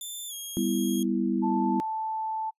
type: tone with pitch glide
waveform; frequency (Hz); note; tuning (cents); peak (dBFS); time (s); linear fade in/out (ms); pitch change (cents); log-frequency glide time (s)
10% pulse; 3544 to 3269; A7 to G#7; +12 to -28; -28; 0.01-1.03; 2; -140; 0.28-0.33
type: chord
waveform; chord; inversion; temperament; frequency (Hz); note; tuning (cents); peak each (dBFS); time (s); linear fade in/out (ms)
sine; E minor; first; just; 197.78 / 247.2 / 329.6; G3 / B3 / E4; +16 / +2 / 0; -28; 0.57-1.8; 0
type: tone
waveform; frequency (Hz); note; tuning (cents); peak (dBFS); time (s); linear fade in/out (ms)
sine; 879; A5; -2; -28; 1.42-2.51; 20
effects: noise-tail reverb RT60 0.1 s tail -25 dB re dry + resampled to 32000 Hz